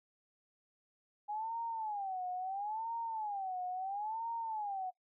sine tone with vibrato, 820 Hz, G#5, 22 cents flat, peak -36 dBFS, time 1.28-4.91 s, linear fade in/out 20 ms, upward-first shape sine, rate 0.74 Hz, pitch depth 210 cents each way, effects noise-tail reverb RT60 0.1 s tail -20 dB re dry

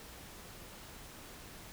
silence, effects pink hiss -51 dBFS RMS until 1.72 s

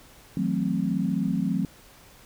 sine chord, F# half-diminished seventh, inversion third, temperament equal with one note detuned, 161.42 / 185 / 220 / 261.6 Hz, E3 / F#3 / A3 / C4, -36 / 0 / 0 / 0 cents, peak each -31 / -26 / -29 / -29 dBFS, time 0.37-1.65 s, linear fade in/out 2 ms, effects pink hiss -52 dBFS RMS until 2.25 s

